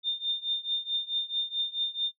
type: tone with tremolo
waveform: sine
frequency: 3617 Hz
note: A7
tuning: 47 cents sharp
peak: -24 dBFS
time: 0.03-2.12 s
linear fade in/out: 50 ms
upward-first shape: triangle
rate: 4.6 Hz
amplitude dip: 95%
effects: noise-tail reverb RT60 0.1 s tail -20 dB re dry